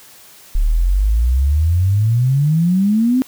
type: exponential sweep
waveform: sine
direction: up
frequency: 35.05 to 264 Hz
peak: -11 dBFS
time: 0.55-3.22 s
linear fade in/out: 0 ms
effects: white hiss -43 dBFS RMS until 3.27 s